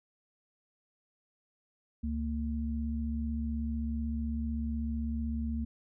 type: tone pair together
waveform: sine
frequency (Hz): 70.8 / 228.3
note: C#2 / A#3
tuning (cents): +37 / -36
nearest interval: octave + minor sixth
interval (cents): 2027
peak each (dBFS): -33 / -34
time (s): 2.03-5.65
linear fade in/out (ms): 10
effects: none